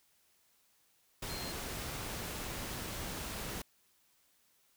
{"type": "tone in noise", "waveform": "sine", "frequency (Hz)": 4186, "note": "C8", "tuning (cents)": 0, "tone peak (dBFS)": -45, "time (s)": [1.29, 1.52], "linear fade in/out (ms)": 5, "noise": "pink", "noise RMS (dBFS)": -41, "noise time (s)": [1.22, 3.62], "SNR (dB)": -7, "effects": ["white hiss -71 dBFS RMS until 4.76 s"]}